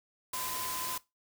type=tone in noise; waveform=sine; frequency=1019 Hz; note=C6; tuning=46 cents flat; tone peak=-39 dBFS; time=0.33-0.98 s; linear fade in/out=5 ms; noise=white; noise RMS=-37 dBFS; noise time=0.33-0.98 s; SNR=-5 dB; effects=noise-tail reverb RT60 0.2 s tail -19 dB re dry